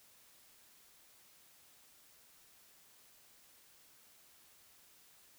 silence, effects white hiss -64 dBFS RMS until 5.38 s

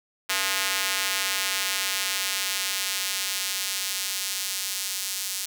square tone with high-pass filter sweep, 96.3 Hz, G2, 30 cents flat, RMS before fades -28 dBFS, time 0.29-5.46 s, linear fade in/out 10 ms, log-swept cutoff 1800 to 5100 Hz, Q 0.72, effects none

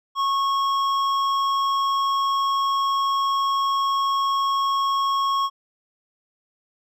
sine tone with hard clipping, 1097 Hz, C#6, 18 cents flat, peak -21 dBFS, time 0.15-5.5 s, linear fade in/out 50 ms, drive 9 dB, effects none

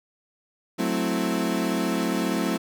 35% pulse chord, F# half-diminished seventh, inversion none, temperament equal, 185 / 220 / 261.6 / 329.6 Hz, F#3 / A3 / C4 / E4, 0 / 0 / 0 / 0 cents, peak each -27 dBFS, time 0.78-2.58 s, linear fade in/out 20 ms, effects none

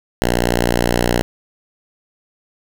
5% pulse tone, 59.6 Hz, A#1, 39 cents sharp, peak -3 dBFS, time 0.22-1.22 s, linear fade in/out 0 ms, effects none

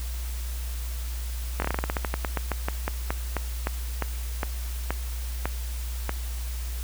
slowing click train, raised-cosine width 0.5 ms, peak -11 dBFS, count 25, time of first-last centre 1.6-6.094 s, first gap 21 ms, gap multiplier 1.16, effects added 60 Hz sine -29 dBFS peak until 6.83 s + white hiss -42 dBFS RMS until 6.83 s

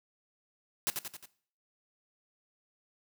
white noise with echo, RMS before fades -30 dBFS, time 0.87-0.9 s, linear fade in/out 0 ms, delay 89 ms, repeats 4, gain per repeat -5 dB, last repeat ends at 1.256 s, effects noise-tail reverb RT60 0.5 s tail -17 dB re dry

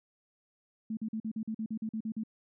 sine tone bursts, 220 Hz, A3, in tune, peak -32 dBFS, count 12, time 0.9-2.236 s, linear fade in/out 5 ms, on 71 ms, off 44 ms, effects none

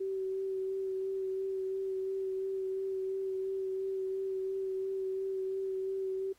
sine tone with vibrato, 382.6 Hz, G4, 42 cents flat, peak -32 dBFS, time 0-6.33 s, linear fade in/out 10 ms, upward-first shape sine, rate 2.9 Hz, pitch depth 15 cents each way, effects pink hiss -68 dBFS RMS until 6.38 s + AAC 48 kbps

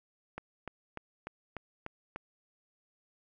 click train, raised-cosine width 0.5 ms, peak -24 dBFS, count 7, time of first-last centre 0.38-2.16 s, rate 3.37 Hz, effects none

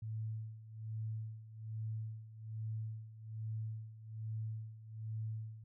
sine tone with tremolo, 110 Hz, A2, in tune, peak -37 dBFS, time 0.02-5.64 s, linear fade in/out 5 ms, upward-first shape sine, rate 1.2 Hz, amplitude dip 80%, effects none

